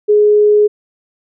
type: tone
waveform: sine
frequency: 418.5 Hz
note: G#4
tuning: 13 cents sharp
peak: -6 dBFS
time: 0.08-0.68 s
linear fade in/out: 20 ms
effects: none

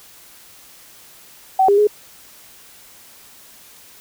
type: tone with pitch steps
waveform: sine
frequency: 762 / 403.5 / 418.2 Hz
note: G5 / G#4 / G#4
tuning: -49 / -50 / +12 cents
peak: -10 dBFS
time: 1.59-1.872 s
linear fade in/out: 5 ms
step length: 94 ms
effects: white hiss -45 dBFS RMS until 4 s

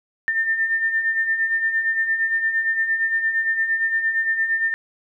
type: beating tone pair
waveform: sine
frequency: 1795 / 1803.7 Hz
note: A6 / A6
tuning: +34 / +42 cents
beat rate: 8.7 Hz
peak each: -27 / -19 dBFS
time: 0.28-4.74 s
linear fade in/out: 0 ms
effects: none

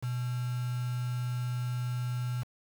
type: tone with quantisation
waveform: sine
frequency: 123.47 Hz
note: B2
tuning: in tune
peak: -30 dBFS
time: 0.02-2.44 s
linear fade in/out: 20 ms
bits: 7
effects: none

